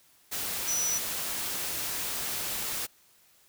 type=tone in noise; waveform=sine; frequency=5910 Hz; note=F#8; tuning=3 cents flat; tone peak=-27 dBFS; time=0.67-0.99 s; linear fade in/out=20 ms; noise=white; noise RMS=-33 dBFS; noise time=0.31-2.87 s; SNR=+3 dB; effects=white hiss -62 dBFS RMS until 3.48 s